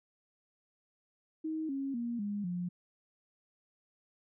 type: tone with pitch steps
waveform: sine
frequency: 315.7 / 273.2 / 236.5 / 204.7 / 177.18 Hz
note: D#4 / C#4 / A#3 / G#3 / F3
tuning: +25 / -25 / +25 / -25 / +25 cents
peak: -33 dBFS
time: 1.44-2.69 s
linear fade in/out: 10 ms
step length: 250 ms
effects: none